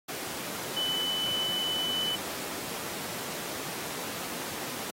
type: tone in noise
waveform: sine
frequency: 3000 Hz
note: F#7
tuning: 23 cents sharp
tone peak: -28 dBFS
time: 0.76-2.16 s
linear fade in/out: 10 ms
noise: pink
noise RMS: -36 dBFS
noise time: 0.08-4.91 s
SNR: +5 dB
effects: high-pass 200 Hz 12 dB/octave + AAC 48 kbps